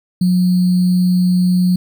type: tone with sample-and-hold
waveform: sine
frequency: 180.8 Hz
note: F#3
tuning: 40 cents flat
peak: -10 dBFS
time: 0.21-1.76 s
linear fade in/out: 5 ms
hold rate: 4410 Hz
effects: none